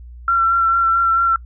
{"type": "tone with vibrato", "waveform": "sine", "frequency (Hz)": 1358, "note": "F6", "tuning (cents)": -49, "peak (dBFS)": -12, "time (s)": [0.28, 1.36], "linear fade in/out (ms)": 2, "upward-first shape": "sine", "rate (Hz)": 4.5, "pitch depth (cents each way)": 19, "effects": ["noise-tail reverb RT60 0.1 s tail -23 dB re dry", "added 60 Hz sine -34 dBFS peak until 1.45 s"]}